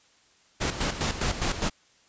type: noise with tremolo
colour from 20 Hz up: pink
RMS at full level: -26 dBFS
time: 0.6-1.7 s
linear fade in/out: 20 ms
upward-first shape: square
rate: 4.9 Hz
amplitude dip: 65%
effects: white hiss -61 dBFS RMS until 2.08 s + resampled to 16000 Hz